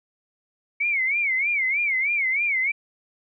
sine tone with vibrato, 2217 Hz, C#7, in tune, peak -20 dBFS, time 0.8-2.72 s, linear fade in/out 10 ms, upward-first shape sine, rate 3.2 Hz, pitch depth 150 cents each way, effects none

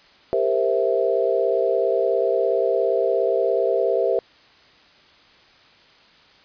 sine chord, C dominant seventh, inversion second, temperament equal with one note detuned, 395.9 / 466.2 / 523.3 / 659.3 Hz, G4 / Bb4 / C5 / E5, +17 / 0 / 0 / 0 cents, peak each -23 dBFS, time 0.33-4.19 s, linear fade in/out 0 ms, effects white hiss -52 dBFS RMS until 6.44 s + resampled to 11025 Hz

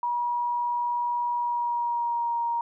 sine tone with pitch glide, 961 to 939.1 Hz, B5 to A#5, -48 to +13 cents, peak -24 dBFS, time 0.03-2.61 s, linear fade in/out 2 ms, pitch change -39 cents, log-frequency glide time 1.36-2.38 s, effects none

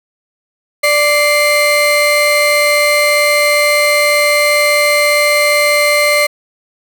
35% pulse tone pair together, 587.3 / 2093 Hz, D5 / C7, 0 / 0 cents, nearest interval octave + minor seventh, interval 2200 cents, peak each -10 dBFS, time 0.83-6.27 s, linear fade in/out 10 ms, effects none

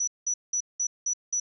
sine tone bursts, 5910 Hz, F#8, 3 cents flat, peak -24 dBFS, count 6, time 0-1.4 s, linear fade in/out 5 ms, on 75 ms, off 190 ms, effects none

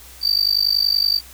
triangle tone with amplitude modulation, 4638 Hz, D8, 22 cents flat, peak -10 dBFS, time 0.21-1.21 s, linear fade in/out 50 ms, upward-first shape sine, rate 50.6 Hz, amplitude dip 95%, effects added 63 Hz sine -45 dBFS peak until 1.33 s + white hiss -43 dBFS RMS until 1.33 s

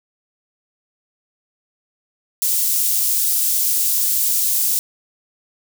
white high-pass noise, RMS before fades -18 dBFS, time 2.42-4.79 s, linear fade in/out 0 ms, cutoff 6800 Hz, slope 12 dB/octave, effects none

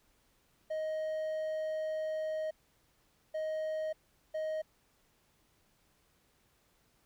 triangle tone bursts at uneven times, 626 Hz, D#5, 10 cents sharp, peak -31 dBFS, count 3, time 0.7-2.51 / 3.34-3.93 / 4.34-4.62 s, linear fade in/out 10 ms, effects pink hiss -71 dBFS RMS until 7.05 s

